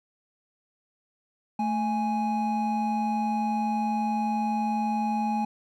triangle tone pair together, 220 / 830.6 Hz, A3 / G#5, 0 / 0 cents, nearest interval octave + major seventh, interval 2300 cents, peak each -25 dBFS, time 1.59-5.45 s, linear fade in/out 5 ms, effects none

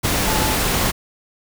sine tone in noise, 870 Hz, A5, 20 cents flat, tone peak -25 dBFS, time 0.26-0.56 s, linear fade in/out 20 ms, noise pink, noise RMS -19 dBFS, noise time 0.03-0.92 s, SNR -9 dB, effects none

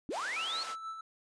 sine linear sweep, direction up, 230 to 4435 Hz, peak -34 dBFS, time 0.09-0.63 s, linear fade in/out 0 ms
pink band-pass noise, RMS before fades -44 dBFS, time 0.1-0.76 s, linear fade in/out 50 ms, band 680 to 8200 Hz, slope 12 dB/octave
triangle tone with tremolo, 1318.5 Hz, E6, in tune, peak -35 dBFS, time 0.36-1.01 s, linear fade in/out 5 ms, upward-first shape sine, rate 6.2 Hz, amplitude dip 50%
effects resampled to 22050 Hz

